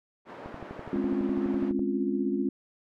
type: band-pass noise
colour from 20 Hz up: pink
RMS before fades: -44 dBFS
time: 0.25-1.73 s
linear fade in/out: 50 ms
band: 290 to 1300 Hz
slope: 12 dB/octave
type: click train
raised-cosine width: 2 ms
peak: -25 dBFS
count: 17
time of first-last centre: 0.46-1.793 s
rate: 12 Hz
type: chord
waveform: sine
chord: Db major seventh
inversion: second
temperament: equal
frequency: 207.7 / 261.6 / 277.2 / 349.2 Hz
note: Ab3 / C4 / Db4 / F4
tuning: 0 / 0 / 0 / 0 cents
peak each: -31 dBFS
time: 0.93-2.49 s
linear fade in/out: 2 ms
effects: none